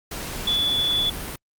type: tone in noise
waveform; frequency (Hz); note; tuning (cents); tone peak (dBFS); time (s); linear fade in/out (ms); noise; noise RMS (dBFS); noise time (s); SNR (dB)
sine; 3444; A7; -38; -19; 0.47-1.1; 5; pink; -32; 0.11-1.36; +10
effects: Opus 48 kbps